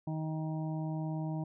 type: harmonic tone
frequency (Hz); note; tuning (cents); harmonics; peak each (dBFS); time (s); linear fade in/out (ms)
157.3; D#3; +19; 1 / 2 / 4 / 5 / 6; -34 / -40 / -46 / -48 / -50; 0.07-1.44; 5
effects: none